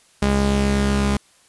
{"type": "tone pair together", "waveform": "sawtooth", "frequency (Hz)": [68.2, 204.4], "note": ["C#2", "G#3"], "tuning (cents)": [-28, -27], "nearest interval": "octave + perfect fifth", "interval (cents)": 1901, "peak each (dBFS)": -16, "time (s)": [0.22, 1.17], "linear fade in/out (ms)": 5, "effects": ["white hiss -55 dBFS RMS until 1.48 s", "resampled to 24000 Hz"]}